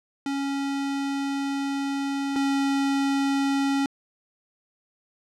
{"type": "tone pair in turn", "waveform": "square", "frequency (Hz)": [277.2, 276], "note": ["C#4", "C#4"], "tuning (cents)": [0, -7], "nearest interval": "unison", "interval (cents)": 7, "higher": "first", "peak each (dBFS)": [-26, -22], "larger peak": "second", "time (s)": [[0.26, 2.36], [2.36, 3.86]], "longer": "first", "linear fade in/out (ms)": 2, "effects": ["low-pass 7000 Hz 12 dB/octave"]}